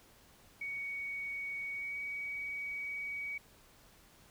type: tone with pitch glide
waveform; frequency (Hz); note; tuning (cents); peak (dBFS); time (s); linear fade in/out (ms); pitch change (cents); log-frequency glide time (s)
sine; 2238 to 2261; C#7 to C#7; +16 to +34; -37; 0.61-3.38; 5; +18; 1.73-1.99
effects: pink hiss -62 dBFS RMS until 4.3 s